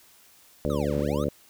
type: harmonic tone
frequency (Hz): 72.7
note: D2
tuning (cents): -17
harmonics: 1 / 2 / 3 / 4 / 5 / 6 / 7 / 8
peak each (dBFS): -33 / -31 / -31 / -32 / -35 / -33 / -31 / -32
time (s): 0.65-1.29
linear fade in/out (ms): 0
type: linear two-way sweep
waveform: square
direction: down then up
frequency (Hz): 1311 to 130.81 to 1311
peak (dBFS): -37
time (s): 0.7-1.24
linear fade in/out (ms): 0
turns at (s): 0.97
effects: white hiss -56 dBFS RMS until 1.49 s